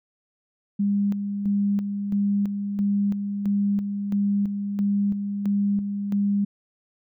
sine tone with tremolo, 201.7 Hz, G3, 50 cents sharp, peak -19 dBFS, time 0.79-6.45 s, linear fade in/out 10 ms, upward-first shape square, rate 1.5 Hz, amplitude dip 50%, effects none

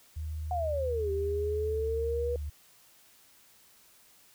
sine tone with pitch glide, 77.6 to 73.67 Hz, D#2 to D2, -4 to +6 cents, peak -33 dBFS, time 0.16-2.5 s, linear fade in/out 10 ms, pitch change -90 cents, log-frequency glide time 1.7-1.82 s
sine exponential two-way sweep, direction down then up, 740 to 392 to 485.9 Hz, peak -29 dBFS, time 0.51-2.36 s, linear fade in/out 2 ms, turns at 1.11 s
effects white hiss -60 dBFS RMS until 4.34 s

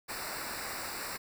pink noise with comb filter, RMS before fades -39 dBFS, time 0.08-1.18 s, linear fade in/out 20 ms, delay 0.31 ms, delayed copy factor -0.85, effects none

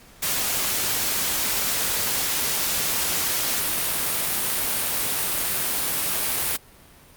white noise, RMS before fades -24 dBFS, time 0.22-6.57 s, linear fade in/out 10 ms, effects pink hiss -50 dBFS RMS until 7.16 s + Opus 48 kbps

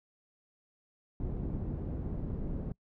pink low-pass noise, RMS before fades -36 dBFS, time 1.2-2.72 s, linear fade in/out 2 ms, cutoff 290 Hz, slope 12 dB/octave, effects noise-tail reverb RT60 0.1 s tail -25 dB re dry

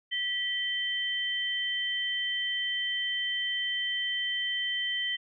sine tone pair together, 1953 / 3100 Hz, B6 / G7, -20 / -20 cents, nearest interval minor sixth, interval 800 cents, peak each -32 / -30 dBFS, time 0.11-5.17 s, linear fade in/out 20 ms, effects none

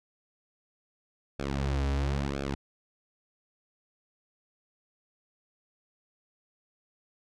sawtooth tone with flanger, 69.3 Hz, C#2, in tune, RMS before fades -30 dBFS, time 1.39-2.55 s, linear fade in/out 5 ms, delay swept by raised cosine 1 to 5.7 ms, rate 0.99 Hz, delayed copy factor -1, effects low-pass 6000 Hz 12 dB/octave

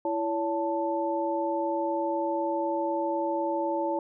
sine tone cluster, 333.9 / 566 / 882 Hz, E4 / C#5 / A5, +22 / +36 / +4 cents, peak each -30 dBFS, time 0.05-3.99 s, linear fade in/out 2 ms, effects none

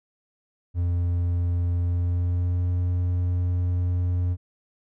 triangle tone with pitch glide, 87.31 to 88.99 Hz, F2 to F2, 0 to +33 cents, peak -19 dBFS, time 0.74-4.37 s, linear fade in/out 50 ms, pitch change +33 cents, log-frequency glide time 1.8-2.71 s, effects none

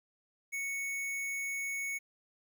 square tone, 2217 Hz, C#7, in tune, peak -35 dBFS, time 0.52-1.99 s, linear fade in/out 20 ms, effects 12-bit

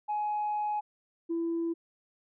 sine tone pair in turn, 840 / 334.1 Hz, G#5 / E4, +19 / +23 cents, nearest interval octave + major third, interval 1596 cents, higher first, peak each -27 dBFS, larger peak neither, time 0.08-0.81 / 1.29-1.74 s, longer first, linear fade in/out 20 ms, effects tanh soft clip ceiling -25 dBFS

